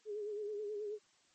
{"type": "tone with vibrato", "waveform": "sine", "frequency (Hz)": 418.2, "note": "G#4", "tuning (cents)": 12, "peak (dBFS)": -38, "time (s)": [0.05, 0.99], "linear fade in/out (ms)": 50, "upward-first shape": "sine", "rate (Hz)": 9.3, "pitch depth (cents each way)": 56, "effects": ["white hiss -70 dBFS RMS until 1.34 s", "MP3 32 kbps"]}